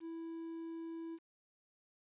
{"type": "tone with quantisation", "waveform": "triangle", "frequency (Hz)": 329.6, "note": "E4", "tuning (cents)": 0, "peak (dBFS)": -40, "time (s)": [0, 1.19], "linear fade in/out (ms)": 50, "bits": 11, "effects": ["resampled to 8000 Hz"]}